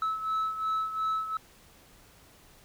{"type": "beating tone pair", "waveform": "sine", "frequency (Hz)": [1300, 1302.8], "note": ["E6", "E6"], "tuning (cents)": [-24, -21], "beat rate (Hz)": 2.8, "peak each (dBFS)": [-27, -32], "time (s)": [0.02, 1.37], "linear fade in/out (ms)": 2, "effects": ["tanh soft clip ceiling -25 dBFS", "pink hiss -57 dBFS RMS until 2.64 s"]}